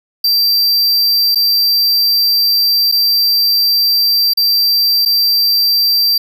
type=tone with dropouts; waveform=square; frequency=4699 Hz; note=D8; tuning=in tune; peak=-10 dBFS; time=0.24-6.18 s; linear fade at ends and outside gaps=5 ms; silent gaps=1.348-1.356 / 2.916-2.922 / 4.336-4.372 / 5.052-5.058 s; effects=none